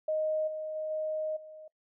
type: tone with level steps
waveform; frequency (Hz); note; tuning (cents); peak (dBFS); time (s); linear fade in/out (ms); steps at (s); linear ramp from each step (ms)
sine; 622.3; D#5; 0; -27 / -34 / -32 / -30 / -45; 0.08-1.68; 5; 0.47 / 0.75 / 0.9 / 1.36; 10
effects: noise-tail reverb RT60 0.1 s tail -24 dB re dry